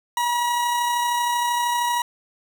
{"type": "tone with amplitude modulation", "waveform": "40% pulse", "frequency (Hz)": 961, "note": "B5", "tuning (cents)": -48, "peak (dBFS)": -18, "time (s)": [0.17, 2.02], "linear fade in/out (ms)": 2, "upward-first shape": "sine", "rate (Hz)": 32.9, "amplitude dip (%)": 25, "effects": []}